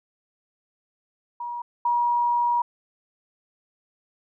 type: tone pair in turn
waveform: sine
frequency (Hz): 957 / 957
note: A#5 / A#5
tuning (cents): +45 / +45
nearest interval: unison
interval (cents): 0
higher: neither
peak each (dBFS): -29 / -19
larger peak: second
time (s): 1.4-1.62 / 1.85-2.62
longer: second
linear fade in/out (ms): 5
effects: none